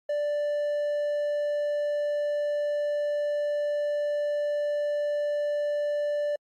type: tone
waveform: triangle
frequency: 587.3 Hz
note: D5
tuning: in tune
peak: -23 dBFS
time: 0.09-6.36 s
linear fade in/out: 5 ms
effects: AAC 64 kbps